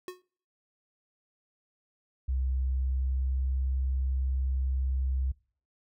square tone with exponential decay, 364.5 Hz, F#4, 26 cents flat, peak -34 dBFS, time 0.08-0.22 s, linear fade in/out 1 ms, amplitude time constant 30 ms
sine tone with pitch glide, 64.9 to 65.58 Hz, C2 to C2, -13 to +5 cents, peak -26 dBFS, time 2.28-5.32 s, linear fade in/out 10 ms, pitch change +18 cents, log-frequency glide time 2.56-3.55 s
effects noise-tail reverb RT60 0.5 s tail -24 dB re dry

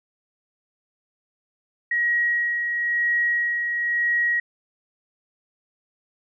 sine tone with tremolo, 1900 Hz, A#6, 33 cents sharp, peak -18 dBFS, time 1.91-4.4 s, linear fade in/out 5 ms, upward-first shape sine, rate 0.99 Hz, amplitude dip 40%, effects none

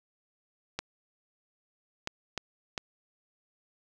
clicks, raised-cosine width 0.2 ms, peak -15 dBFS, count 4, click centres 0.79 / 2.074 / 2.377 / 2.778 s, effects none

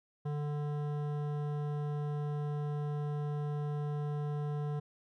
sine tone with hard clipping, 147.3 Hz, D3, 6 cents sharp, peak -35 dBFS, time 0.25-4.8 s, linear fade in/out 10 ms, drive 14 dB, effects none

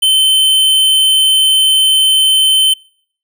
square tone, 3076 Hz, G7, 33 cents flat, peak -8 dBFS, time 0.02-2.74 s, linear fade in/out 10 ms, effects noise-tail reverb RT60 0.6 s tail -26 dB re dry

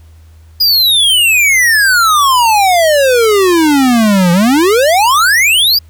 square exponential two-way sweep, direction down then up, 4978 to 169.4 to 4978 Hz, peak -7 dBFS, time 0.6-5.79 s, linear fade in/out 10 ms, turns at 4.32 s, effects added 80 Hz sine -36 dBFS peak until 5.89 s + pink hiss -52 dBFS RMS until 5.89 s

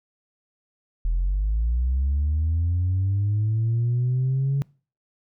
sine linear sweep, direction up, 40 to 140.3 Hz, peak -18 dBFS, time 1.05-4.62 s, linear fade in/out 0 ms, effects noise-tail reverb RT60 0.4 s tail -26 dB re dry + tanh soft clip ceiling -17 dBFS

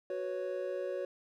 triangle chord, F# suspended fourth, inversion none, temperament equal, 370 / 493.9 / 554.4 Hz, F#4 / B4 / C#5, 0 / 0 / 0 cents, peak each -37 / -39 / -35 dBFS, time 0.1-1.05 s, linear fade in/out 2 ms, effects none

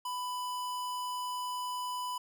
square tone, 995 Hz, B5, 13 cents sharp, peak -35 dBFS, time 0.05-2.18 s, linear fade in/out 5 ms, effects none

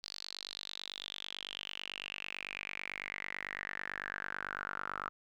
sawtooth tone with band-pass filter sweep, 49.02 Hz, G1, 1 cent sharp, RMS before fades -43 dBFS, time 0.03-5.09 s, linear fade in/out 0 ms, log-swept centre 4600 to 1300 Hz, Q 6.9, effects none

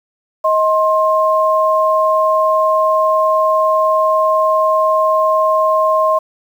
sine tone pair together, 630.9 / 1061 Hz, D#5 / C6, +24 / +24 cents, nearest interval major sixth, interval 900 cents, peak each -13 dBFS, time 0.44-6.19 s, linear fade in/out 10 ms, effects 7-bit

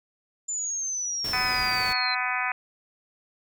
sine exponential sweep, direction down, 7140 to 4066 Hz, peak -27 dBFS, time 0.48-2.15 s, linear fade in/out 10 ms
pink noise, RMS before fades -37 dBFS, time 1.24-1.93 s, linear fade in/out 5 ms
harmonic tone, 250.4 Hz, B3, 24 cents sharp, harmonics 3 / 4 / 5 / 6 / 7 / 8 / 9 / 10, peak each -33 / -33 / -33 / -33 / -33 / -33 / -33 / -33 dBFS, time 1.33-2.52 s, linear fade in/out 2 ms
effects none

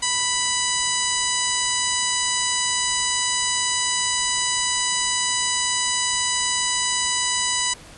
harmonic tone with a mistuned harmonic, 987.8 Hz, B5, in tune, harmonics 1 / 2 / 3 / 4 / 5 / 6 / 7 / 8 / 9, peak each -29 / -29 / -29 / -29 / -29 / -29 / -29 / -29 / -29 dBFS, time 0.02-7.74 s, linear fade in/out 10 ms, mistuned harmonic 6, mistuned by +62 cents, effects pink hiss -44 dBFS RMS until 7.97 s + resampled to 24000 Hz

